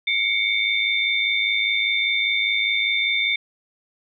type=tone cluster; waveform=sine; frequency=2171 / 2276 / 3582 Hz; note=C#7 / C#7 / A7; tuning=-37 / +45 / +30 cents; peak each=-23 dBFS; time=0.07-3.36 s; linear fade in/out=5 ms; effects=none